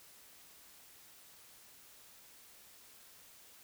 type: silence
effects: white hiss -59 dBFS RMS until 3.63 s